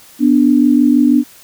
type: tone pair together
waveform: sine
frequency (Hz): 246.9 / 293.1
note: B3 / D4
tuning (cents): 0 / -3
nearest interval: minor third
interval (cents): 297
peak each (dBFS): -10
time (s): 0.19-1.24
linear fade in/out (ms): 50
effects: white hiss -42 dBFS RMS until 1.43 s